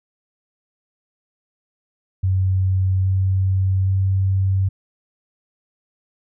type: tone with pitch steps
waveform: sine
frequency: 94.2 / 95.02 / 95.85 Hz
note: F#2 / F#2 / G2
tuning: +32 / +47 / -38 cents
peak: -15 dBFS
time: 2.23-4.69 s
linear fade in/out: 10 ms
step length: 820 ms
effects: none